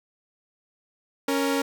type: tone pair together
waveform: sawtooth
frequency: 277.2 / 466.2 Hz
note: C#4 / A#4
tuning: 0 / 0 cents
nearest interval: major sixth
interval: 900 cents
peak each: -20 / -23 dBFS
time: 1.28-1.62 s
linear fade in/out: 5 ms
effects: none